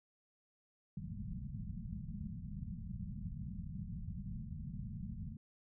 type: low-pass noise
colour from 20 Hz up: white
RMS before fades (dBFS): -44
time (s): 0.97-5.37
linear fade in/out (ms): 2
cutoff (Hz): 220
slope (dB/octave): 96
effects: none